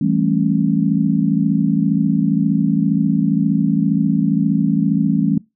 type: chord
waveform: sine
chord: A dominant seventh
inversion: second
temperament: just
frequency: 165 / 198 / 220 / 275 Hz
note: E3 / G3 / A3 / C#4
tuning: +2 / +18 / 0 / -14 cents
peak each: -19 dBFS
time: 0.01-5.38 s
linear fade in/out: 5 ms
effects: noise-tail reverb RT60 0.2 s tail -22 dB re dry